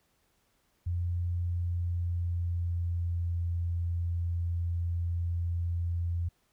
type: tone with pitch glide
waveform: sine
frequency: 87.31 to 85.76 Hz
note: F2 to F2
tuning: 0 to -31 cents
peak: -28 dBFS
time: 0.86-6.29 s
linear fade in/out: 10 ms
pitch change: -31 cents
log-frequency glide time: 1.39-3.46 s
effects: pink hiss -72 dBFS RMS until 6.52 s